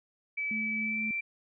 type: tone with pitch glide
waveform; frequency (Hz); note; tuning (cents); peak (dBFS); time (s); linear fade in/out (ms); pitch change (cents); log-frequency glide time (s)
sine; 2300 to 2346; D7 to D7; -37 to -2; -30; 0.37-1.21; 10; +35; 0.79-1.03
type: tone with tremolo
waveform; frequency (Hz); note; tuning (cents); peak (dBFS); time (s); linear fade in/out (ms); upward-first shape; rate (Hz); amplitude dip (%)
sine; 217.1; A3; -23; -34; 0.51-1.11; 2; triangle; 3.9; 25
effects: none